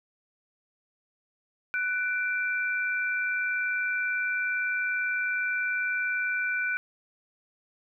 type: tone pair together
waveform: sine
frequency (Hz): 1489.6 / 2349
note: F#6 / D7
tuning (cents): +11 / 0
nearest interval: minor sixth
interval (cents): 789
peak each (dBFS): -27 / -31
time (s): 1.74-6.77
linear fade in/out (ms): 0
effects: none